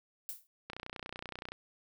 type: noise with exponential decay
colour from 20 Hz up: violet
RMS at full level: -37 dBFS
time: 0.29-0.47 s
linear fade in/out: 0 ms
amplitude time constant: 38 ms
type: click train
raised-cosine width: 0.3 ms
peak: -25 dBFS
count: 26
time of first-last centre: 0.7-1.52 s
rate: 30.5 Hz
effects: none